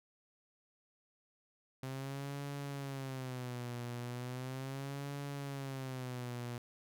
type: tone with vibrato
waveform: sawtooth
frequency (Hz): 130.81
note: C3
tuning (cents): 0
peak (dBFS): -36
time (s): 1.83-6.58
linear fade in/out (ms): 2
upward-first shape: sine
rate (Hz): 0.37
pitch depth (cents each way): 140
effects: none